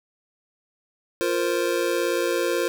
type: chord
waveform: square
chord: F suspended fourth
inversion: none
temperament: just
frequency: 349.2 / 465.6 / 523.8 Hz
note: F4 / Bb4 / C5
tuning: 0 / -2 / +2 cents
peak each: -26 / -27 / -27 dBFS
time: 1.21-2.68 s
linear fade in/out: 0 ms
effects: none